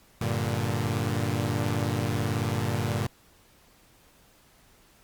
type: chord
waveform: sawtooth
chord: G minor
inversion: none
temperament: equal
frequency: 98 / 116.54 / 146.83 Hz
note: G2 / Bb2 / D3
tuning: 0 / 0 / 0 cents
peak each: -26 / -25 / -28 dBFS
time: 0.21-3.07 s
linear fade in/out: 5 ms
effects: pink hiss -59 dBFS RMS until 5.03 s + Opus 48 kbps